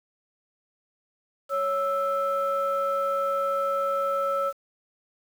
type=tone pair together; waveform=sine; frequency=554.4 / 1318.6 Hz; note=C#5 / E6; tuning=0 / 0 cents; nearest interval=octave + minor third; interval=1500 cents; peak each=-25 dBFS; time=1.49-4.53 s; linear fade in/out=50 ms; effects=tanh soft clip ceiling -17 dBFS + 8-bit